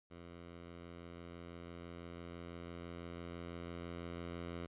10% pulse tone with level ramp, 86 Hz, F2, 26 cents flat, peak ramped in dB -43 to -34 dBFS, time 0.1-4.67 s, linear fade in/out 20 ms, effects resampled to 8000 Hz

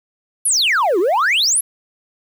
sine exponential two-way sweep, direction down then up, 11630 to 329.6 to 11630 Hz, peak -10 dBFS, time 0.45-1.61 s, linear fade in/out 10 ms, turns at 0.99 s, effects tanh soft clip ceiling -12 dBFS + 7-bit

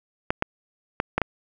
clicks, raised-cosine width 0.5 ms, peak -6 dBFS, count 5, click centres 0.305 / 0.424 / 1.001 / 1.18 / 1.217 s, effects none

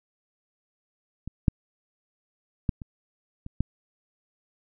clicks, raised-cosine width 5 ms, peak -22 / -6 / -11 / -25 / -25 / -11 dBFS, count 6, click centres 1.276 / 1.482 / 2.692 / 2.818 / 3.464 / 3.606 s, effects none

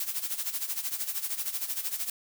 blue noise with tremolo, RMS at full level -30 dBFS, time 0-2.1 s, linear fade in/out 2 ms, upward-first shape sine, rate 13 Hz, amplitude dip 75%, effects none

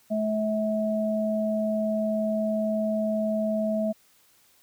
sine tone pair together, 215.7 / 646.4 Hz, A3 / E5, -34 / -34 cents, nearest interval octave + perfect fifth, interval 1900 cents, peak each -26 dBFS, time 0.1-3.93 s, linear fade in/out 20 ms, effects white hiss -61 dBFS RMS until 4.62 s

